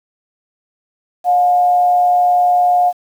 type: tone with frequency modulation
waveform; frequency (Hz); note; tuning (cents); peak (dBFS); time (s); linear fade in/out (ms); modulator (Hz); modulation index
sine; 716; F5; +43; -9; 1.24-2.93; 50; 133; 0.26
effects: 7-bit